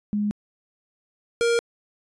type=tone pair in turn; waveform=sine / square; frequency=207.7 / 468.6 Hz; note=G#3 / A#4; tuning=0 / +9 cents; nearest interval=octave + major second; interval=1409 cents; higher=second; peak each=-21 / -19 dBFS; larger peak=second; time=0.13-0.31 / 1.41-1.59 s; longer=neither; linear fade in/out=0 ms; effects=resampled to 22050 Hz